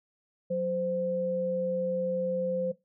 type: tone pair together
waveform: sine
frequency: 183.14 / 518 Hz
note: F#3 / C5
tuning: -17 / -17 cents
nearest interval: octave + tritone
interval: 1800 cents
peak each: -33 / -28 dBFS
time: 0.5-2.72 s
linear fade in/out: 10 ms
effects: noise-tail reverb RT60 0.2 s tail -18 dB re dry